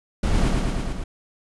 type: noise with echo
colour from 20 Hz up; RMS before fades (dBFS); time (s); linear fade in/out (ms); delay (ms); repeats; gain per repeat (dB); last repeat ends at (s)
brown; -19; 0.23-0.49; 5; 110; 5; -2; 1.04
effects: resampled to 24000 Hz